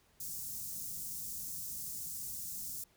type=band-stop noise; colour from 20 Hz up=white; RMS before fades=-42 dBFS; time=0.2-2.84 s; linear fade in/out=5 ms; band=210 to 5900 Hz; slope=24 dB/octave; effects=pink hiss -69 dBFS RMS until 2.96 s